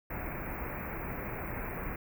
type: band-stop noise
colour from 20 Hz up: pink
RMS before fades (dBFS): -38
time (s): 0.1-1.96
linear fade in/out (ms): 5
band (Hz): 2500 to 14000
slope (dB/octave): 96
effects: none